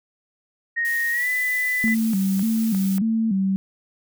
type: tone with pitch glide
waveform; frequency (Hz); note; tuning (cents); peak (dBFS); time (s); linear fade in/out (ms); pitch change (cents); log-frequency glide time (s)
sine; 1864.7 to 1998.5; A#6 to B6; 0 to +20; -20; 0.76-1.95; 20; +120; 1.11-1.28
type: noise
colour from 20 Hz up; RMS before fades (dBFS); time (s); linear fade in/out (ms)
blue; -35; 0.85-2.98; 0
type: tone with vibrato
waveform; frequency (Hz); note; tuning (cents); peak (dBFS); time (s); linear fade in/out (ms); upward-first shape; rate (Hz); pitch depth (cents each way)
sine; 207.7; G#3; 0; -18; 1.84-3.56; 0; square; 1.7; 130
type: clicks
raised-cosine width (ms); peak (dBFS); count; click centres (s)
0.5; -24; 5; 1.881 / 2.134 / 2.394 / 2.748 / 2.982
effects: none